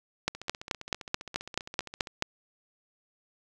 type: two click trains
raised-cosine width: 0.2 ms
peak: -9 / -23 dBFS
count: 10 / 27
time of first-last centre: 0.28-2.224 / 0.35-2.072 s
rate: 4.63 / 15.1 Hz
effects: none